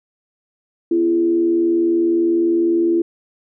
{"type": "tone with frequency modulation", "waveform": "sine", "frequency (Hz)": 338.1, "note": "E4", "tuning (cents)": 44, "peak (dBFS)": -13, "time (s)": [0.91, 3.02], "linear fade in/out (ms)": 5, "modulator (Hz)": 80.3, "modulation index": 0.41, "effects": []}